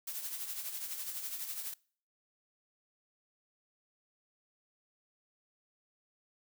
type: noise with tremolo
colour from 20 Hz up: blue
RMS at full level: -38 dBFS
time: 0.07-1.74 s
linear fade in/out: 5 ms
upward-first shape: triangle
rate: 12 Hz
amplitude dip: 60%
effects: noise-tail reverb RT60 0.5 s tail -24 dB re dry